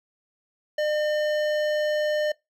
sine tone with hard clipping, 604 Hz, D5, 48 cents sharp, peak -24 dBFS, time 0.78-2.32 s, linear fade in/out 5 ms, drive 14 dB, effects noise-tail reverb RT60 0.2 s tail -23 dB re dry

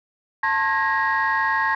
sine tone cluster, 888 / 1075 / 1644 / 1884 Hz, A5 / C6 / G#6 / A#6, +16 / +47 / -18 / +18 cents, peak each -23 dBFS, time 0.43-1.75 s, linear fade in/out 5 ms, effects tanh soft clip ceiling -12 dBFS

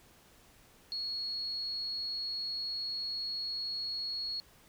sine tone, 4331 Hz, C#8, 41 cents flat, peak -34 dBFS, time 0.92-4.4 s, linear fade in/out 0 ms, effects pink hiss -61 dBFS RMS until 4.68 s

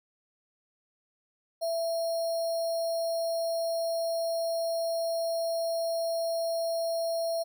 sine tone with sample-and-hold, 665 Hz, E5, 15 cents sharp, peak -27 dBFS, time 1.61-7.44 s, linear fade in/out 20 ms, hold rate 4900 Hz, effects none

